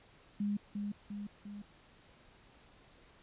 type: tone with echo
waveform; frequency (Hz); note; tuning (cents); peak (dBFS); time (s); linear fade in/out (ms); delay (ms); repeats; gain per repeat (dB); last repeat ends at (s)
sine; 204.9; G#3; -23; -31; 0.4-0.57; 5; 350; 3; -4; 1.62
effects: pink hiss -62 dBFS RMS until 3.22 s + resampled to 8000 Hz